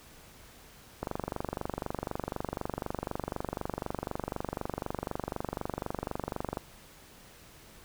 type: click train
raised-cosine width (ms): 1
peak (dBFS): -18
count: 134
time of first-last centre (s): 1.03-6.572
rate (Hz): 24
effects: pink hiss -54 dBFS RMS until 7.84 s